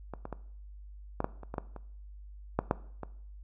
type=clicks; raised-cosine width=1 ms; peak=-24 / -24 / -23 / -16 / -15 / -30 / -23 / -18 / -29 / -12 / -11 / -23 dBFS; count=12; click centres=0.137 / 0.254 / 0.327 / 1.204 / 1.244 / 1.433 / 1.541 / 1.582 / 1.763 / 2.59 / 2.711 / 3.033 s; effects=noise-tail reverb RT60 0.6 s tail -18 dB re dry + added 50 Hz sine -45 dBFS peak until 3.43 s